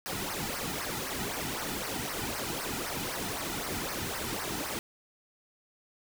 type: noise with flanger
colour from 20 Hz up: pink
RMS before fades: -35 dBFS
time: 0.06-4.79 s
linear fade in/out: 0 ms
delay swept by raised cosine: 0.27 to 1.87 ms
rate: 3.9 Hz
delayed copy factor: -0.75
effects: none